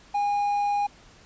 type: tone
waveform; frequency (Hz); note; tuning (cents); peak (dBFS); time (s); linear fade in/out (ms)
triangle; 817; G#5; -29; -20; 0.14-0.87; 10
effects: pink hiss -53 dBFS RMS until 1.25 s + resampled to 16000 Hz